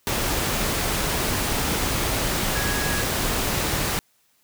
sine tone in noise, 1661.2 Hz, G#6, in tune, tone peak -29 dBFS, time 2.55-3.02 s, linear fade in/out 0 ms, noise pink, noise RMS -24 dBFS, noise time 0.07-3.99 s, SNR -8 dB, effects white hiss -64 dBFS RMS until 4.43 s

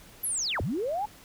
sine linear two-way sweep, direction down then up, 11840 to 61.74 to 873 Hz, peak -27 dBFS, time 0.23-1.06 s, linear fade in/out 10 ms, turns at 0.61 s, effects pink hiss -52 dBFS RMS until 1.24 s

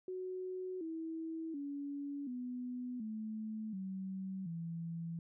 sine tone with pitch steps, 370 / 324 / 283.7 / 248.4 / 217.5 / 190.42 / 166.73 Hz, F#4 / E4 / C#4 / B3 / A3 / G3 / E3, 0 / -30 / +40 / +10 / -20 / -50 / +20 cents, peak -39 dBFS, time 0.08-5.19 s, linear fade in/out 2 ms, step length 730 ms, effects none

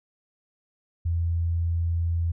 sine tone, 84.3 Hz, E2, 39 cents sharp, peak -22 dBFS, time 1.05-2.32 s, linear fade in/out 10 ms, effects none

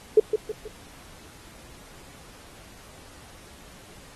sine tone with echo, 430 Hz, A4, 40 cents flat, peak -10 dBFS, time 0.17-0.2 s, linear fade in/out 5 ms, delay 160 ms, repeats 3, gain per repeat -8 dB, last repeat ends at 0.68 s, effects pink hiss -49 dBFS RMS until 4.15 s + AAC 32 kbps

